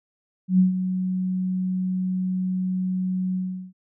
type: tone with ADSR envelope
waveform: sine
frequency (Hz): 185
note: F#3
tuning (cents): 0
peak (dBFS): -12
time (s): 0.48-3.73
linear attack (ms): 110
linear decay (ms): 130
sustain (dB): -10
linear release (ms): 380
effects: none